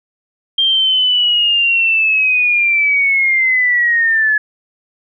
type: linear sweep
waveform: sine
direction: down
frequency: 3193 to 1702 Hz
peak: -10 dBFS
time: 0.58-4.38 s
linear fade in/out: 5 ms
effects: none

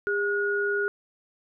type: tone pair together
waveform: sine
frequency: 405.3 / 1446.5 Hz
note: G#4 / F#6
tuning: -42 / -40 cents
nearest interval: octave + minor seventh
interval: 2202 cents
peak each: -26 dBFS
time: 0.07-0.88 s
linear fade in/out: 0 ms
effects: none

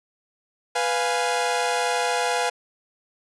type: chord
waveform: sawtooth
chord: F diminished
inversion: second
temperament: equal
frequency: 493.9 / 698.5 / 830.6 Hz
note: Cb5 / F5 / Ab5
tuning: 0 / 0 / 0 cents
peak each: -22 dBFS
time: 0.75-2.5 s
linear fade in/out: 10 ms
effects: resampled to 24000 Hz

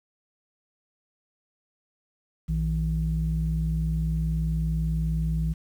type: tone pair together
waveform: sine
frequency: 59.93 / 160 Hz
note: A#1 / D#3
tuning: +49 / +49 cents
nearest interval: octave + perfect fourth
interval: 1700 cents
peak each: -25 dBFS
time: 2.48-5.54 s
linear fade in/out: 20 ms
effects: tanh soft clip ceiling -16 dBFS + 9-bit

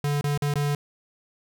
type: tone with dropouts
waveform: square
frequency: 144.9 Hz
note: D3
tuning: 23 cents flat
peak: -23 dBFS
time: 0.04-0.75 s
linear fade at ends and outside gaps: 2 ms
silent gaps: 0.211-0.241 / 0.376-0.421 / 0.539-0.556 s
effects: none

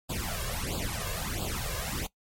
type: noise with flanger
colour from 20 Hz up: pink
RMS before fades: -33 dBFS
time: 0.09-2.07 s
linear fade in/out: 10 ms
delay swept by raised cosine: 0.25 to 1.85 ms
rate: 1.5 Hz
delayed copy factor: +1
effects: noise-tail reverb RT60 0.1 s tail -20 dB re dry + MP3 64 kbps

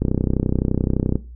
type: click train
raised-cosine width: 3 ms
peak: -6 dBFS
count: 37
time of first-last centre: 0.02-1.156 s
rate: 31.7 Hz
effects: noise-tail reverb RT60 0.3 s tail -17 dB re dry + added 60 Hz sine -35 dBFS peak until 1.35 s

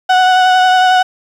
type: tone with vibrato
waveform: 35% pulse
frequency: 740 Hz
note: F#5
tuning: in tune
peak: -5 dBFS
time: 0.09-1.03 s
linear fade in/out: 10 ms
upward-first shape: triangle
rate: 11 Hz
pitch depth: 18 cents each way
effects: low-pass 4000 Hz 12 dB/octave + 7-bit

